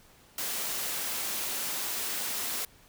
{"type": "high-pass noise", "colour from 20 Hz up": "white", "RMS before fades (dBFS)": -33, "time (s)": [0.38, 2.65], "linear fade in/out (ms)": 2, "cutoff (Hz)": 190, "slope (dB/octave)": 12, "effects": ["pink hiss -58 dBFS RMS until 2.88 s"]}